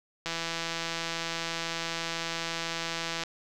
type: click train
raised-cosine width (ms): 0.2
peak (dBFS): -15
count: 495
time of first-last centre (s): 0.26-3.236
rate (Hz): 166
effects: none